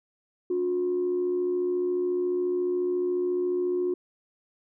sine tone pair together, 285.6 / 359.8 Hz, D4 / F#4, -48 / -48 cents, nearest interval major third, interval 400 cents, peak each -34 / -23 dBFS, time 0.5-3.94 s, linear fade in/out 5 ms, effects tanh soft clip ceiling -19 dBFS

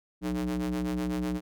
square ring-modulated tone, 62 Hz, B1, 7 cents sharp, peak -26 dBFS, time 0.21-1.41 s, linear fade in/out 50 ms, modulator 244 Hz, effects none

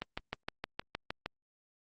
click train, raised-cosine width 0.3 ms, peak -19 dBFS, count 9, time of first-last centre 0.02-1.26 s, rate 6.45 Hz, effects Opus 32 kbps

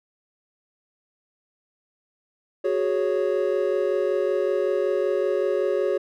triangle chord, F# suspended second, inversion none, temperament equal, 370 / 415.3 / 554.4 Hz, F#4 / G#4 / C#5, 0 / 0 / 0 cents, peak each -23 dBFS, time 2.64-5.98 s, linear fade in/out 10 ms, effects none

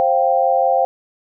sine chord, C suspended fourth, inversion none, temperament equal with one note detuned, 529.3 / 698.5 / 784 Hz, C5 / F5 / G5, +20 / 0 / 0 cents, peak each -17 dBFS, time 0-0.85 s, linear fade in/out 0 ms, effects none

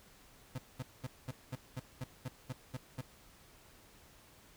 35% pulse tone bursts, 128.1 Hz, C3, 36 cents flat, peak -36 dBFS, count 11, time 0.55-3.013 s, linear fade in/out 5 ms, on 33 ms, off 210 ms, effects pink hiss -61 dBFS RMS until 4.56 s

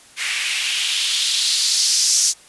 blue noise with band-pass filter sweep, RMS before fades -19 dBFS, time 0.16-2.34 s, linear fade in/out 50 ms, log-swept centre 2100 to 6200 Hz, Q 2.7, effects white hiss -47 dBFS RMS until 2.48 s + resampled to 24000 Hz

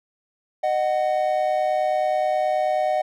triangle tone pair together, 614.6 / 744 Hz, D#5 / F#5, -21 / +9 cents, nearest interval minor third, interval 330 cents, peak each -20 dBFS, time 0.63-3.02 s, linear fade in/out 10 ms, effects none

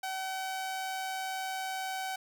sawtooth tone with amplitude modulation, 760 Hz, F#5, 46 cents sharp, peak -29 dBFS, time 0.03-2.16 s, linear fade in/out 5 ms, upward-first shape sine, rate 142 Hz, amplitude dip 25%, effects none

